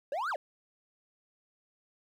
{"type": "exponential two-way sweep", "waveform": "triangle", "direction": "up then down", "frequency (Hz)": [523.3, 1622, 523.3], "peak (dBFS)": -29, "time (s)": [0.12, 0.36], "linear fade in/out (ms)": 2, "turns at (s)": 0.3, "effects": ["11-bit"]}